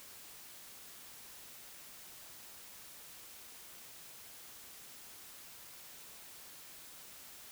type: silence
effects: white hiss -53 dBFS RMS until 7.51 s